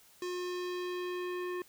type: tone with low-pass filter sweep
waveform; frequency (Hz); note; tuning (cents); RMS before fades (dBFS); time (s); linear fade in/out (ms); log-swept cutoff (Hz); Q
square; 359; F4; +48; -37; 0.22-1.62; 2; 6600 to 2100; 1.3
effects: white hiss -61 dBFS RMS until 1.68 s